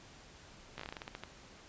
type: slowing click train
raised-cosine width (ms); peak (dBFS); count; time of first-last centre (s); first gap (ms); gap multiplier
0.3; -26; 12; 0.78-1.236; 15; 1.19
effects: pink hiss -56 dBFS RMS until 1.68 s + resampled to 16000 Hz